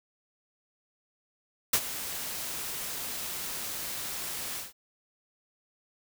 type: noise with ADSR envelope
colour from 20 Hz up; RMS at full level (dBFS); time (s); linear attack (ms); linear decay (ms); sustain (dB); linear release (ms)
white; -22; 1.73-4.73; 6; 58; -14; 160
effects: none